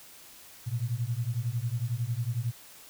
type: beating tone pair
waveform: sine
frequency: 113.2 / 124.2 Hz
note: A2 / B2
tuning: +50 / +10 cents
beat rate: 11 Hz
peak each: -31 dBFS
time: 0.66-2.52 s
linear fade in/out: 20 ms
effects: white hiss -51 dBFS RMS until 2.89 s